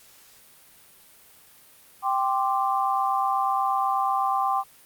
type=chord; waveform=sine; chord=G suspended fourth; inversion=none; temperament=equal; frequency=784 / 1046.5 / 1174.7 Hz; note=G5 / C6 / D6; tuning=0 / 0 / 0 cents; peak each=-24 / -26 / -27 dBFS; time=2.02-4.64 s; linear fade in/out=50 ms; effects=white hiss -53 dBFS RMS until 4.85 s + Opus 48 kbps